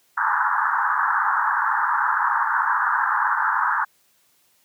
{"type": "band-pass noise", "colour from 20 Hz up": "pink", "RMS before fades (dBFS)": -21, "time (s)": [0.17, 3.85], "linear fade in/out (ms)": 10, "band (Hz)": [850, 1700], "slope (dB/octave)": 96, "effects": ["white hiss -62 dBFS RMS until 4.64 s", "high-pass 80 Hz 12 dB/octave"]}